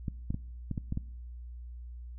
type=clicks; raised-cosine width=5 ms; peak=-20 dBFS; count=7; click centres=0.082 / 0.305 / 0.344 / 0.713 / 0.778 / 0.924 / 0.974 s; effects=noise-tail reverb RT60 0.8 s tail -22 dB re dry + added 60 Hz sine -41 dBFS peak until 2.18 s